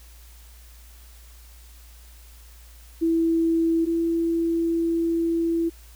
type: tone pair in turn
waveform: sine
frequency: 329.6 / 333.2 Hz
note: E4 / E4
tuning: 0 / +19 cents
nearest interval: unison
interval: 19 cents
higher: second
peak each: -18 / -20 dBFS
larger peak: first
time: 3.01-3.86 / 3.86-5.7 s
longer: second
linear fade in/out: 20 ms
effects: added 58 Hz sine -45 dBFS peak until 5.95 s + white hiss -53 dBFS RMS until 5.95 s